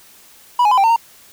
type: tone with pitch steps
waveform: triangle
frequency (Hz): 977 / 836 / 1011 / 787 / 906 / 924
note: B5 / G#5 / B5 / G5 / A#5 / A#5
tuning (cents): -19 / +11 / +40 / +7 / -50 / -16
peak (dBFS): -8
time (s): 0.59-0.962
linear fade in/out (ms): 5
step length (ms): 62
effects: white hiss -46 dBFS RMS until 1.32 s